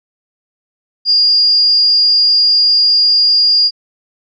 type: tone with amplitude modulation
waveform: sine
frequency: 4818 Hz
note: D8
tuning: 43 cents sharp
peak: -5 dBFS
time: 1.05-3.71 s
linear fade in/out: 50 ms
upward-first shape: sine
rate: 269 Hz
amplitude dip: 35%
effects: MP3 64 kbps